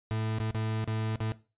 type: tone with dropouts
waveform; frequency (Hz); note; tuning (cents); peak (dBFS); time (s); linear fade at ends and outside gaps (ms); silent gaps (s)
40% pulse; 110; A2; 0; -28; 0.11-1.32; 0; 0.385-0.401 / 0.51-0.547 / 0.843-0.876 / 1.158-1.204
effects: noise-tail reverb RT60 0.3 s tail -17 dB re dry + resampled to 8000 Hz